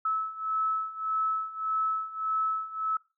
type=beating tone pair; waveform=sine; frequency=1300 / 1301.7 Hz; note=E6 / E6; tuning=-24 / -22 cents; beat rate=1.7 Hz; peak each=-32 / -29 dBFS; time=0.05-2.97 s; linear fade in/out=5 ms; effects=noise-tail reverb RT60 0.3 s tail -23 dB re dry